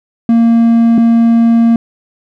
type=tone pair in turn; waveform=triangle; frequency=231 / 231 Hz; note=A#3 / A#3; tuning=-16 / -16 cents; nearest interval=unison; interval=0 cents; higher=neither; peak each=-3 dBFS; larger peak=neither; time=0.29-0.98 / 0.98-1.76 s; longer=second; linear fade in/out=2 ms; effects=none